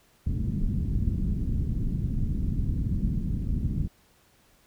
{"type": "low-pass noise", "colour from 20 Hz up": "pink", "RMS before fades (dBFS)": -27, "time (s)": [0.26, 3.88], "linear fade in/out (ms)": 10, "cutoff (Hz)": 230, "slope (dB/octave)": 24, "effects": ["pink hiss -62 dBFS RMS until 4.66 s"]}